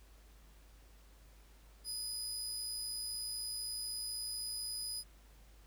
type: tone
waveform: 25% pulse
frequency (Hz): 4978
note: D#8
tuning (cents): 0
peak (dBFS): -34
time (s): 1.84-5.04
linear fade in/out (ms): 50
effects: added 51 Hz sine -58 dBFS peak until 5.66 s + pink hiss -66 dBFS RMS until 5.66 s